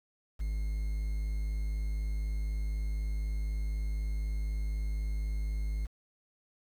triangle tone with quantisation, 52 Hz, G#1, 3 cents sharp, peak -28 dBFS, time 0.39-5.87 s, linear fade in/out 20 ms, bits 9, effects none

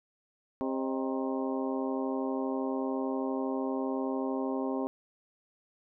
harmonic tone with a mistuned harmonic, 132.9 Hz, C3, 27 cents sharp, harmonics 2 / 3 / 4 / 5 / 6 / 7 / 8, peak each -32 / -36 / -38 / -40 / -42 / -43 / -44 dBFS, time 0.61-4.87 s, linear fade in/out 0 ms, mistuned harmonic 5, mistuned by -110 cents, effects none

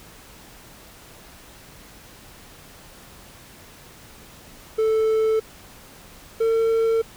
triangle tone pair in turn, 440 / 452.1 Hz, A4 / A4, 0 / +47 cents, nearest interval unison, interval 47 cents, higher second, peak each -15 dBFS, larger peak neither, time 4.78-5.4 / 6.4-7.02 s, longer neither, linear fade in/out 10 ms, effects pink hiss -46 dBFS RMS until 7.16 s

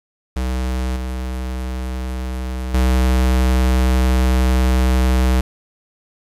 square tone with level steps, 63.5 Hz, B1, 49 cents sharp, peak -19 / -23 / -13 dBFS, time 0.36-5.41 s, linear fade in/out 5 ms, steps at 0.96 / 2.74 s, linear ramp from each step 2 ms, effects resampled to 32000 Hz + 7-bit

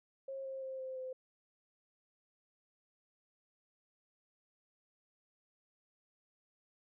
sine tone with pitch steps, 539 / 533.1 / 527.3 / 521.5 / 515.9 Hz, C#5 / C5 / C5 / C5 / C5, -49 / +32 / +13 / -6 / -24 cents, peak -40 dBFS, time 0.28-1.13 s, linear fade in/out 5 ms, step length 170 ms, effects none

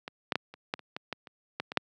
clicks, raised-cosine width 0.3 ms, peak -21 / -10 / -11 / -29 / -13 / -30 / -19 / -17 / -30 / -15 / -21 / -6 dBFS, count 12, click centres 0.079 / 0.322 / 0.356 / 0.54 / 0.739 / 0.793 / 0.965 / 1.127 / 1.272 / 1.6 / 1.719 / 1.773 s, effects high-pass 150 Hz 12 dB/octave

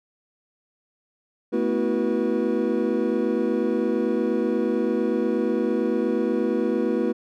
triangle tone cluster, 221 / 249.6 / 325.4 / 372.9 / 484.7 Hz, A3 / B3 / E4 / F#4 / B4, +8 / +19 / -22 / +14 / -32 cents, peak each -25 dBFS, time 1.52-7.13 s, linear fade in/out 20 ms, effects none

